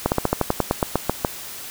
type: slowing click train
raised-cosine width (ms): 1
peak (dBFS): -3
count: 13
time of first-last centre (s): 0.06-1.248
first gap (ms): 59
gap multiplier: 1.09
effects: white hiss -35 dBFS RMS until 1.7 s